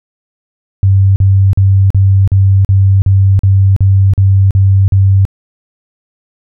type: tone bursts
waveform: sine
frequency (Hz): 97.1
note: G2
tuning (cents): -16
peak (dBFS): -4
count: 12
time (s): 0.83-5.252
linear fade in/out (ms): 0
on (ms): 330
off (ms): 42
effects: none